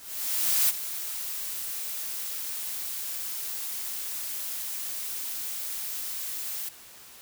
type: noise with ADSR envelope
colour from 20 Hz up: blue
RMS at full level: -22 dBFS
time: 0-6.69 s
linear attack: 690 ms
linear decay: 24 ms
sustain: -12 dB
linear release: 4 ms
effects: white hiss -49 dBFS RMS until 7.21 s